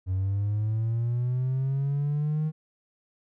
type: linear sweep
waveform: triangle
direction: up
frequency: 91.9 to 156.8 Hz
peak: -21 dBFS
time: 0.06-2.52 s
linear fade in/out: 50 ms
effects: tanh soft clip ceiling -19 dBFS